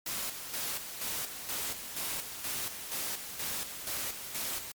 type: noise with tremolo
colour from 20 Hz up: white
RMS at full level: -35 dBFS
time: 0.06-4.72 s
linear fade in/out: 5 ms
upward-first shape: square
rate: 2.1 Hz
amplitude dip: 55%
effects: MP3 96 kbps